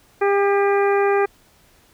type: harmonic tone with a mistuned harmonic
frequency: 400.7 Hz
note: G4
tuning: 38 cents sharp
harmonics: 1 / 2 / 3 / 4 / 5 / 6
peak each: -16 / -22 / -26 / -28 / -30 / -32 dBFS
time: 0.21-1.26 s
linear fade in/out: 10 ms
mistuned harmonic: 5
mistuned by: -30 cents
effects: pink hiss -55 dBFS RMS until 1.93 s